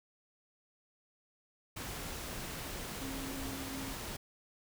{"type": "tone in noise", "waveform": "sine", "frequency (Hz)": 269.3, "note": "C#4", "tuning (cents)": -50, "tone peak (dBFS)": -42, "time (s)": [3.01, 3.93], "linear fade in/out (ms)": 10, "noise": "pink", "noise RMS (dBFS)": -42, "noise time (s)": [1.76, 4.17], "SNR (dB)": -3, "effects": []}